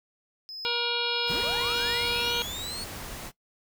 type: tone with tremolo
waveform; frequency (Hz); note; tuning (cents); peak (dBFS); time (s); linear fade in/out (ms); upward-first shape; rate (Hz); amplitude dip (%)
triangle; 5100; D#8; +42; -33; 0.49-2.31; 0; triangle; 1.6; 75
type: harmonic tone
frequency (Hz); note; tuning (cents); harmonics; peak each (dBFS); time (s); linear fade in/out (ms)
475.9; A#4; +36; 1 / 2 / 3 / 5 / 6 / 7 / 8 / 9; -34 / -34 / -34 / -34 / -34 / -34 / -34 / -34; 0.65-2.42; 0
type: noise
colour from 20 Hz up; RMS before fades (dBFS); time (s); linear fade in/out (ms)
pink; -39; 1.26-3.32; 50
type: linear sweep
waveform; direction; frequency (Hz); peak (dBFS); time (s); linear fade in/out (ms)
35% pulse; up; 139.7 to 4435; -33; 1.3-2.84; 0
effects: noise-tail reverb RT60 0.1 s tail -18 dB re dry